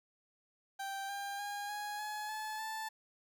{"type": "tone with pitch steps", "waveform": "30% pulse", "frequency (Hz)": [784, 799.1, 814.5, 830.1, 846.1, 862.4, 879], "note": ["G5", "G5", "G#5", "G#5", "G#5", "A5", "A5"], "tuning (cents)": [0, 33, -34, -1, 32, -35, -2], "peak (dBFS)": -36, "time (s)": [0.79, 2.89], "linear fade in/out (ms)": 10, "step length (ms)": 300, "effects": ["12-bit"]}